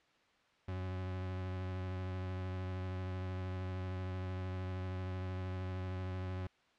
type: tone with vibrato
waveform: 40% pulse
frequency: 92.5 Hz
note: F#2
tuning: in tune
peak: -37 dBFS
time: 0.68-6.47 s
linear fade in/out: 5 ms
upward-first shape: triangle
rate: 13 Hz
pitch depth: 23 cents each way
effects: white hiss -69 dBFS RMS until 6.78 s + low-pass 3000 Hz 12 dB/octave